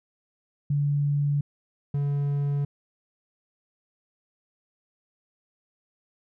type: tone pair in turn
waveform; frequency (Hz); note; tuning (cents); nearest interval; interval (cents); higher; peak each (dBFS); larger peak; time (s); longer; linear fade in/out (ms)
sine / triangle; 144 / 142.59; D3 / C#3; -34 / +49; unison; 17; first; -21; neither; 0.7-1.41 / 1.94-2.65; neither; 5
effects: none

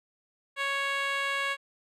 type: tone with band-pass filter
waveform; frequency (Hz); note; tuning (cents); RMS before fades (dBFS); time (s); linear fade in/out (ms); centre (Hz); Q
10% pulse; 554.4; C#5; 0; -30; 0.56-1.57; 50; 1800; 0.75
effects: none

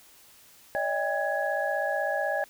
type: tone cluster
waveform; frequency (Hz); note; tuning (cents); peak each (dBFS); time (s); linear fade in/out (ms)
sine; 573 / 629 / 801 / 1673; D5 / D#5 / G5 / G#6; -43 / +19 / +37 / +12; -31; 0.75-2.44; 0
effects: white hiss -55 dBFS RMS until 2.49 s

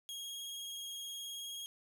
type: tone with vibrato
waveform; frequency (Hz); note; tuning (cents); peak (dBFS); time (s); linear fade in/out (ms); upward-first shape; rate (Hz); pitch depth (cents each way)
sawtooth; 3275; G#7; -25; -39; 0.09-1.66; 0; triangle; 19; 25
effects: none

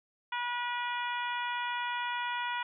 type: harmonic tone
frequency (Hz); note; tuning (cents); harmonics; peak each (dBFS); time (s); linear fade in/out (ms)
484.4; B4; -34; 2 / 3 / 4 / 5 / 6 / 7; -34 / -38 / -40 / -42 / -44 / -45; 0.32-2.63; 5
effects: none

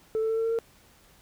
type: tone with pitch steps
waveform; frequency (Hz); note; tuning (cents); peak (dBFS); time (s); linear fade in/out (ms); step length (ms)
sine; 440 / 443.6 / 447.2 / 450.8 / 454.5 / 458.2; A4 / A4 / A4 / A4 / A#4 / A#4; 0 / +14 / +28 / +42 / -44 / -30; -22; 0.15-0.588; 0; 73
effects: tanh soft clip ceiling -22 dBFS + pink hiss -58 dBFS RMS until 1.21 s

